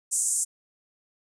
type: band-pass noise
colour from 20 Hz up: pink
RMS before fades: -26 dBFS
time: 0.11-0.45 s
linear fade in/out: 20 ms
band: 7000 to 9400 Hz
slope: 48 dB/octave
effects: none